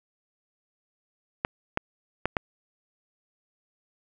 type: clicks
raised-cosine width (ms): 0.5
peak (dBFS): -9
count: 4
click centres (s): 1.449 / 1.774 / 2.256 / 2.368
effects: none